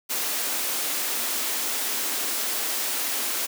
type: high-pass noise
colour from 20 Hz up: white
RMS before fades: -27 dBFS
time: 0.09-3.47 s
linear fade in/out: 20 ms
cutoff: 220 Hz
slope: 96 dB/octave
effects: none